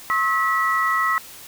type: tone cluster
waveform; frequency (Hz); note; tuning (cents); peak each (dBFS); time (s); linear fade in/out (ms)
sine; 1079 / 1291 / 1946; C#6 / E6 / B6; -47 / -37 / -26; -23 / -21 / -22; 0.1-1.18; 0
effects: white hiss -41 dBFS RMS until 1.47 s